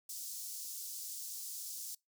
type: high-pass noise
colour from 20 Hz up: pink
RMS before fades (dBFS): -44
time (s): 0.09-1.95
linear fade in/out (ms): 5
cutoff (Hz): 5400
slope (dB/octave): 24
effects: noise-tail reverb RT60 0.2 s tail -25 dB re dry